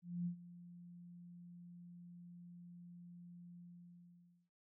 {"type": "tone with ADSR envelope", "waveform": "sine", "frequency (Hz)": 174.61, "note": "F3", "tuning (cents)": 0, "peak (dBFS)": -36, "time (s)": [0.02, 4.5], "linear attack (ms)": 240, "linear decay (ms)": 96, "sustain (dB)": -17, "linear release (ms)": 910, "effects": []}